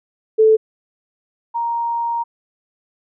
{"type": "tone pair in turn", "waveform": "sine", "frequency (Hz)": [438.2, 935], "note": ["A4", "A#5"], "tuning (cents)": [-7, 5], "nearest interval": "octave + minor second", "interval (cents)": 1312, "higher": "second", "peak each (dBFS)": [-8, -18], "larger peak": "first", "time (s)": [[0.38, 0.57], [1.54, 2.24]], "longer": "second", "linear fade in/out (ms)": 20, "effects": []}